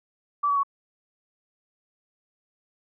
sine tone with pitch steps, 1157 / 1135.8 / 1115 Hz, D6 / C#6 / C#6, -26 / +42 / +10 cents, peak -20 dBFS, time 0.43-0.634 s, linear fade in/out 10 ms, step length 68 ms, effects none

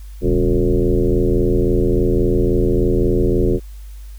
sine tone with frequency modulation, 196 Hz, G3, in tune, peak -12 dBFS, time 0.21-3.6 s, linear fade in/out 50 ms, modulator 83.6 Hz, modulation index 3.1, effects added 50 Hz sine -31 dBFS peak until 4.18 s + white hiss -51 dBFS RMS until 4.18 s

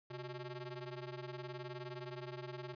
sawtooth ring-modulated tone, 247.2 Hz, B3, 2 cents sharp, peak -37 dBFS, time 0.1-2.75 s, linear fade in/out 10 ms, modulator 114 Hz, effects resampled to 11025 Hz

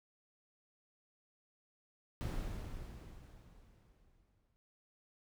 brown noise with exponential decay, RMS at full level -37 dBFS, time 2.21-4.56 s, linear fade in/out 0 ms, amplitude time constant 510 ms, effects none

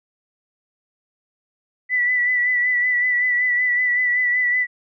sine tone with vibrato, 1975.5 Hz, B6, in tune, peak -16 dBFS, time 1.89-4.67 s, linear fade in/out 50 ms, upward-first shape sine, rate 5.3 Hz, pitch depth 30 cents each way, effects none

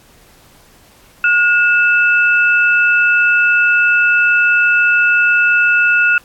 sine tone pair together, 1437 / 2637 Hz, F6 / E7, +49 / 0 cents, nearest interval major seventh, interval 1051 cents, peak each -10 / -14 dBFS, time 1.24-6.18 s, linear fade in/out 2 ms, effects pink hiss -47 dBFS RMS until 6.24 s + AAC 64 kbps

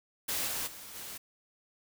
white noise with level steps, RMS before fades -33 / -35 / -47 / -43 dBFS, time 0.28-1.18 s, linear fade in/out 10 ms, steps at 0.46 / 0.66 / 0.94 s, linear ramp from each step 20 ms, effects none

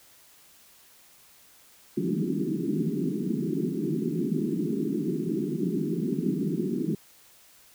pink band-pass noise, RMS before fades -28 dBFS, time 1.97-6.95 s, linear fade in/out 5 ms, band 150 to 400 Hz, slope 96 dB/octave, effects white hiss -56 dBFS RMS until 7.74 s

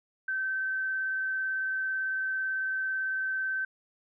sine tone with vibrato, 1543 Hz, G6, 28 cents flat, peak -28 dBFS, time 0.28-3.65 s, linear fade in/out 5 ms, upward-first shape triangle, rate 18 Hz, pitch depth 9 cents each way, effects none

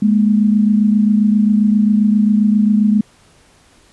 sine tone pair together, 208.5 / 236 Hz, G#3 / A#3, +7 / +22 cents, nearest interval major second, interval 215 cents, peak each -10 / -17 dBFS, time 0.02-3.01 s, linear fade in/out 5 ms, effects pink hiss -50 dBFS RMS until 3.92 s + resampled to 24000 Hz

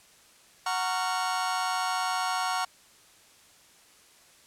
40% pulse chord, Gb major seventh, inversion none, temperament just, 740 / 925 / 1110 / 1387.5 Hz, Gb5 / Bb5 / Db6 / F6, 0 / -14 / +2 / -12 cents, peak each -30 / -33 / -32 / -33 dBFS, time 0.66-2.65 s, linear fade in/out 5 ms, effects white hiss -57 dBFS RMS until 4.46 s + low-pass 10000 Hz 12 dB/octave

